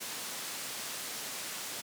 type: low-pass noise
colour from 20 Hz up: white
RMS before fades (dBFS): -40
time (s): 0-1.82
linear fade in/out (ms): 20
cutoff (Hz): 10000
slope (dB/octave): 12
effects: high-pass 150 Hz 12 dB/octave